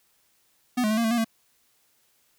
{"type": "tone with pitch steps", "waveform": "square", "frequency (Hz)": [248.4, 213.1, 217.5, 232.2, 222.4, 237.5, 225.2], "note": ["B3", "G#3", "A3", "A#3", "A3", "A#3", "A3"], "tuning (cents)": [10, 45, -20, -7, 19, 33, 40], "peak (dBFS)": -22, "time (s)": [0.77, 1.246], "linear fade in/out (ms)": 10, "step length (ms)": 68, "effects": ["white hiss -66 dBFS RMS until 2.38 s"]}